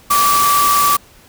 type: tone in noise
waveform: sine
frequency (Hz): 1157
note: D6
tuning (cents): -26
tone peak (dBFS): -11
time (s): 0.1-0.97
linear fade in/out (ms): 10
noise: white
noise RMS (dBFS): -18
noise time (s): 0.1-0.97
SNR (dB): +4
effects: pink hiss -46 dBFS RMS until 1.28 s